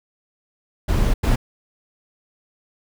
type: noise bursts at uneven times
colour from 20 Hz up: brown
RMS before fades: -17 dBFS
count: 2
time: 0.88-1.14 / 1.23-1.36 s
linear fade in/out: 10 ms
effects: none